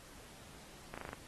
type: slowing click train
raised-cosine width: 0.5 ms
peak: -28 dBFS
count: 6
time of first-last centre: 0.94-1.131 s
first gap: 36 ms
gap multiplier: 1.03
effects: pink hiss -56 dBFS RMS until 1.27 s + AAC 32 kbps